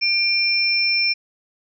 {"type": "tone pair together", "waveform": "sine", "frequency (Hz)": [2384, 5352], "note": ["D7", "E8"], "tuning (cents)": [25, 25], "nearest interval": "octave + major second", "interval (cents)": 1400, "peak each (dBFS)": [-19, -19], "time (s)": [0.01, 1.14], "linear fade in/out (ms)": 20, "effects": []}